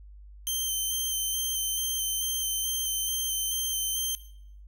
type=tone with vibrato; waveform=10% pulse; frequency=3118 Hz; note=G7; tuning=10 cents flat; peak=-20 dBFS; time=0.47-4.15 s; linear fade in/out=0 ms; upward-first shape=square; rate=2.3 Hz; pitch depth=13 cents each way; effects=noise-tail reverb RT60 0.7 s tail -18 dB re dry + added 50 Hz sine -45 dBFS peak until 4.67 s